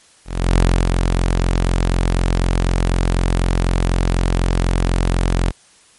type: tone with ADSR envelope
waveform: sawtooth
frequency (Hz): 44.04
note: F1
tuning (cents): +15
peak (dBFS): -6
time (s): 0.25-5.52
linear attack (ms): 330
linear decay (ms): 290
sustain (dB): -4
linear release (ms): 33
effects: white hiss -50 dBFS RMS until 5.98 s + MP3 48 kbps